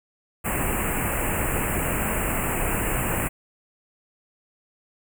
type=band-stop noise; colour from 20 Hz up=pink; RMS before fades=-25 dBFS; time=0.44-3.29 s; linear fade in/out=20 ms; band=2800 to 7400 Hz; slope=96 dB/octave; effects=none